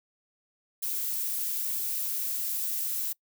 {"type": "noise", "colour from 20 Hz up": "violet", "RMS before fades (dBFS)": -31, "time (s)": [0.82, 3.13], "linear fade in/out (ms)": 10, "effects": ["noise-tail reverb RT60 0.1 s tail -24 dB re dry"]}